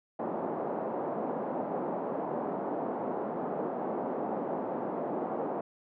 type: band-pass noise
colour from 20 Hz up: white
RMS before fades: -34 dBFS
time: 0.19-5.61 s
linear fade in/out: 5 ms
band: 190 to 810 Hz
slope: 24 dB/octave
effects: none